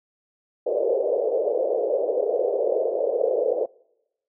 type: band-pass noise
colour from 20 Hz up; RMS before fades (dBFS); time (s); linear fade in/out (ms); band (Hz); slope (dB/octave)
pink; -23; 0.66-3.66; 5; 440 to 580; 48
effects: noise-tail reverb RT60 0.9 s tail -26 dB re dry